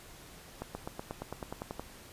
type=accelerating click train; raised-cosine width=1 ms; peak=-23 dBFS; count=12; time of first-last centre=0.62-1.796 s; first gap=130 ms; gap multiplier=0.96; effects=pink hiss -52 dBFS RMS until 2.12 s + resampled to 32000 Hz